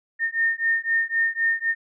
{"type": "beating tone pair", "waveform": "sine", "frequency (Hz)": [1823, 1826.9], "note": ["A#6", "A#6"], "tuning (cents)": [-39, -35], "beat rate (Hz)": 3.9, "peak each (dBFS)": -23, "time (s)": [0.19, 1.75], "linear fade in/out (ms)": 50, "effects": []}